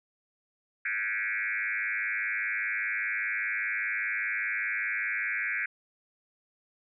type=tone with frequency modulation; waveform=sine; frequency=1935 Hz; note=B6; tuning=36 cents flat; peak=-28 dBFS; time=0.85-5.66 s; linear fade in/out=5 ms; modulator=105 Hz; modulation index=4; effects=none